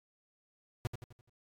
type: tone with echo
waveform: 45% pulse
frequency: 120 Hz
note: B2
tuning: 49 cents flat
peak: -31 dBFS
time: 0.85-0.87 s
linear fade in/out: 0 ms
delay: 85 ms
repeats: 5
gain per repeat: -7 dB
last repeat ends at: 1.295 s
effects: AAC 64 kbps